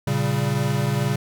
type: chord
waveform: square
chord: G diminished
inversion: first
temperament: equal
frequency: 116.54 / 138.59 / 196 Hz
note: Bb2 / Db3 / G3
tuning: 0 / 0 / 0 cents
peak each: -26 / -23 / -28 dBFS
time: 0.07-1.16 s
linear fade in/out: 5 ms
effects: none